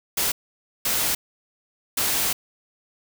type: noise bursts at uneven times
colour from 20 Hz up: white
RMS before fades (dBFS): -23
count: 3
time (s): 0.17-0.32 / 0.85-1.15 / 1.97-2.33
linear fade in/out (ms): 5
effects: none